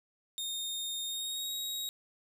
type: tone with pitch glide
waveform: sawtooth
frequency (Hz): 3679 to 3793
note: A#7 to A#7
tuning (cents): -24 to +29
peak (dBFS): -32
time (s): 0.38-1.89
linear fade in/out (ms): 0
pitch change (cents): +53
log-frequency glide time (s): 1.05-1.53
effects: 10-bit